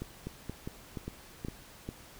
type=two click trains; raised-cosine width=3 ms; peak=-24 / -24 dBFS; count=5 / 4; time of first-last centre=0.27-1.889 / 0.02-1.449 s; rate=2.47 / 2.1 Hz; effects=pink hiss -53 dBFS RMS until 2.19 s